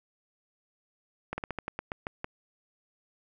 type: slowing click train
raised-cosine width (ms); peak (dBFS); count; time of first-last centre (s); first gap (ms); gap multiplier
0.5; -18; 10; 1.33-2.244; 50; 1.17
effects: none